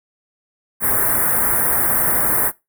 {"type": "band-stop noise", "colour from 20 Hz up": "white", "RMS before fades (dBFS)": -17, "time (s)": [0.8, 2.52], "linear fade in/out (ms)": 50, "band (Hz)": [1900, 9400], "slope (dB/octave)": 48, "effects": ["noise-tail reverb RT60 0.2 s tail -19 dB re dry"]}